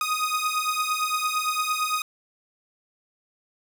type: beating tone pair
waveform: sawtooth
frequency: 1243 / 1251.8 Hz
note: D#6 / D#6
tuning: -2 / +10 cents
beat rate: 8.8 Hz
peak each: -23 dBFS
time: 0.01-2.02 s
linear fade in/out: 2 ms
effects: none